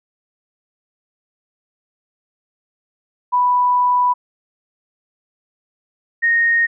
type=tone pair in turn; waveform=sine; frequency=987.8 / 1857.2 Hz; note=B5 / A#6; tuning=0 / -7 cents; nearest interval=major seventh; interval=1093 cents; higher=second; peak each=-12 dBFS; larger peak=neither; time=3.32-4.14 / 6.22-6.67 s; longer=first; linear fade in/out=20 ms; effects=none